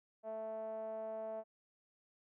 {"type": "tone with low-pass filter", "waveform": "5% pulse", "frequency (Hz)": 220, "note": "A3", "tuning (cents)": 0, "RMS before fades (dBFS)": -43, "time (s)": [0.23, 1.44], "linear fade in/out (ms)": 50, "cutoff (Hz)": 670, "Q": 6.2, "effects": []}